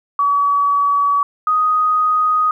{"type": "tone pair in turn", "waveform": "sine", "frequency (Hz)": [1138, 1247.3], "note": ["C#6", "D#6"], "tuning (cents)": [45, 4], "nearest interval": "major second", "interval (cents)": 159, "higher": "second", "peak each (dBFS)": -12, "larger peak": "neither", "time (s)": [[0.19, 1.23], [1.47, 2.51]], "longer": "neither", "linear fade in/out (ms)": 2, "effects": ["9-bit"]}